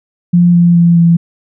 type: tone with pitch steps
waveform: sine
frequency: 174.61 / 172.7 / 170.82 / 168.95 Hz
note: F3 / F3 / F3 / E3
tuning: 0 / -19 / -38 / +43 cents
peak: -4 dBFS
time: 0.33-1.17 s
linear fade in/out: 10 ms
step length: 210 ms
effects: none